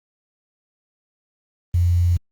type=tone with quantisation; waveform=sine; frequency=87.31 Hz; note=F2; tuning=in tune; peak=-14 dBFS; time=1.74-2.17 s; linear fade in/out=5 ms; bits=7; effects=Opus 32 kbps